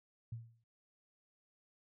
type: tone with exponential decay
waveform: sine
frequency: 115.1 Hz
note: A#2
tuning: 22 cents flat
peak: -38 dBFS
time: 0.32-0.64 s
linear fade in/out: 5 ms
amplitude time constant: 68 ms
effects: none